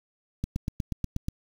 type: click train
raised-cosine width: 5 ms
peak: -16 dBFS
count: 8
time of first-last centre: 0.44-1.284 s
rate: 8.29 Hz
effects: 7-bit